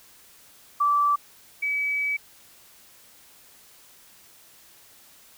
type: tone pair in turn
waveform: sine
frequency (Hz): 1162 / 2285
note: D6 / D7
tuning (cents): -19 / -48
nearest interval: octave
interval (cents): 1171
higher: second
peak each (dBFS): -18 / -23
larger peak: first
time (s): 0.8-1.16 / 1.62-2.17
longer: second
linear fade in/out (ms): 10
effects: white hiss -53 dBFS RMS until 5.37 s